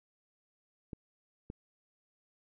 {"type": "clicks", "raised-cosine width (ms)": 3, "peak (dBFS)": -28, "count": 2, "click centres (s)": [0.932, 1.501], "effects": []}